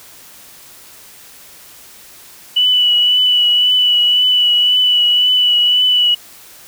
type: tone with vibrato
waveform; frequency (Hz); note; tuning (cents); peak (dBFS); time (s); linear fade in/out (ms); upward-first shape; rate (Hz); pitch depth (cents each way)
sine; 2960; F#7; 0; -9; 2.56-6.15; 10; triangle; 1.9; 26
effects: white hiss -40 dBFS RMS until 6.67 s